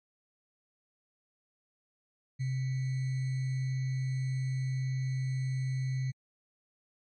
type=tone with sample-and-hold; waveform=sine; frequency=130.81 Hz; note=C3; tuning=in tune; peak=-29 dBFS; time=2.39-6.12 s; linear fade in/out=20 ms; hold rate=2100 Hz; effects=MP3 32 kbps